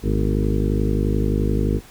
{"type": "harmonic tone with a mistuned harmonic", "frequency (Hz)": 51.5, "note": "G#1", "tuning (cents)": -14, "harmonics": [1, 2, 3, 4, 5, 6, 7, 8, 9], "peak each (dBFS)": [-21, -24, -26, -27, -28, -29, -29, -30, -31], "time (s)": [0.02, 1.81], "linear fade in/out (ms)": 50, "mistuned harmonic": 4, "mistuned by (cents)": 73, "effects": ["pink hiss -46 dBFS RMS until 1.9 s"]}